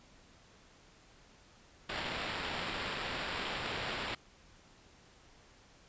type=noise with sample-and-hold; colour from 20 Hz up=blue; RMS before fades=-38 dBFS; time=1.89-4.15 s; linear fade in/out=5 ms; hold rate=6300 Hz; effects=pink hiss -61 dBFS RMS until 5.88 s + resampled to 16000 Hz